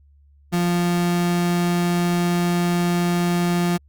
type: tone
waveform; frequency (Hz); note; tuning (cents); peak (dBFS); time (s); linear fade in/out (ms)
35% pulse; 174.61; F3; 0; -16; 0.52-3.78; 20
effects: added 71 Hz sine -50 dBFS peak until 3.88 s + Opus 48 kbps